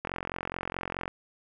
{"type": "click train", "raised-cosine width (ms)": 0.5, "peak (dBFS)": -17, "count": 47, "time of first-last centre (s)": [0.05, 1.079], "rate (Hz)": 44.7, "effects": []}